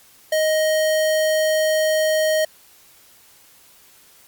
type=tone; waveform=square; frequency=625 Hz; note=D#5; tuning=8 cents sharp; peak=-17 dBFS; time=0.32-2.45 s; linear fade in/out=5 ms; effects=white hiss -51 dBFS RMS until 4.27 s + Opus 48 kbps